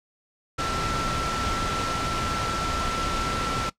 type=tone in noise; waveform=sine; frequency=1341 Hz; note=E6; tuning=29 cents sharp; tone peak=-28 dBFS; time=0.58-3.7 s; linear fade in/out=10 ms; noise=pink; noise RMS=-28 dBFS; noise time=0.58-3.7 s; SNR=-3 dB; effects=noise-tail reverb RT60 0.1 s tail -19 dB re dry + low-pass 6000 Hz 12 dB/octave